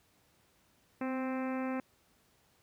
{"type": "harmonic tone with a mistuned harmonic", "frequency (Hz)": 261.6, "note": "C4", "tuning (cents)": 0, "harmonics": [1, 2, 3, 4, 5, 6, 7, 8, 9, 10], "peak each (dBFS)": [-34, -40, -44, -46, -48, -50, -51, -52, -53, -54], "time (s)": [1.01, 1.8], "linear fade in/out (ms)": 2, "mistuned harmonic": 1, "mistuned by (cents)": -23, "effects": ["pink hiss -69 dBFS RMS until 2.62 s", "high-pass 60 Hz 12 dB/octave"]}